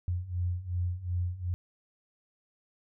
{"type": "beating tone pair", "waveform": "sine", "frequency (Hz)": [87.31, 90.01], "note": ["F2", "F#2"], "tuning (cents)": [0, -47], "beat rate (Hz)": 2.7, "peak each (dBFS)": [-34, -31], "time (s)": [0.08, 1.54], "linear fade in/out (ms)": 0, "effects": []}